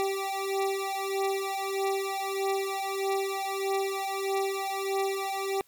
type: beating tone pair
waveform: 25% pulse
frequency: 389.1 / 390.7 Hz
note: G4 / G4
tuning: -13 / -6 cents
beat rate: 1.6 Hz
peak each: -27 / -27 dBFS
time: 0-5.61 s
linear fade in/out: 0 ms
effects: white hiss -63 dBFS RMS until 5.67 s + MP3 96 kbps